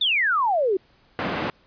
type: exponential sweep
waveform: sine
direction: down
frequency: 3700 to 358.2 Hz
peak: -18 dBFS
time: 0.01-0.77 s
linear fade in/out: 5 ms
type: band-pass noise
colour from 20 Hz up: pink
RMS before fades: -27 dBFS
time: 1.19-1.5 s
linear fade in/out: 0 ms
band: 180 to 2300 Hz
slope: 12 dB/octave
effects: pink hiss -59 dBFS RMS until 1.66 s + resampled to 11025 Hz